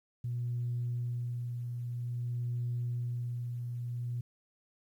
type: tone with tremolo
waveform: sine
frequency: 120.9 Hz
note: B2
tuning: 36 cents flat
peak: -30 dBFS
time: 0.24-4.21 s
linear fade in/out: 5 ms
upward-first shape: sine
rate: 0.51 Hz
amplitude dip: 40%
effects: tanh soft clip ceiling -27 dBFS + 11-bit